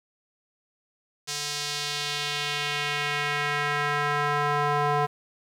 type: tone with band-pass filter sweep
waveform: square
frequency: 146.2 Hz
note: D3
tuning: 7 cents flat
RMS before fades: -27 dBFS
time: 1.27-5.07 s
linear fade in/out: 20 ms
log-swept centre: 5700 to 900 Hz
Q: 1.4
effects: 9-bit